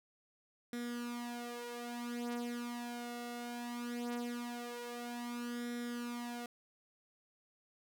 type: tone with flanger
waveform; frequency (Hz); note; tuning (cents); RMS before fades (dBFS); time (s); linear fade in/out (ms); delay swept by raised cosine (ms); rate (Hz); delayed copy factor
sawtooth; 240; B3; -49; -42; 0.73-6.46; 2; 0.54 to 5.64; 0.2; +0.75
effects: none